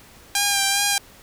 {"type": "tone with vibrato", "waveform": "5% pulse", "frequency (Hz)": 800, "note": "G5", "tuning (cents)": 35, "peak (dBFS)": -6, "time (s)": [0.35, 0.98], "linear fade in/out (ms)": 2, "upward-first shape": "sine", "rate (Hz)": 2.5, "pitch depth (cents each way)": 28, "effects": ["pink hiss -48 dBFS RMS until 1.22 s"]}